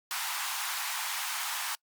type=high-pass noise; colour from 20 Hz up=pink; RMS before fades=-34 dBFS; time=0.11-1.75 s; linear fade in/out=0 ms; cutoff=810 Hz; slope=48 dB/octave; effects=noise-tail reverb RT60 0.1 s tail -26 dB re dry + Opus 48 kbps